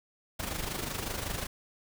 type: noise with amplitude modulation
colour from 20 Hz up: pink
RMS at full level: -33 dBFS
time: 0.39-1.47 s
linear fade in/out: 10 ms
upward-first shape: sine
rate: 25.3 Hz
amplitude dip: 60%
effects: none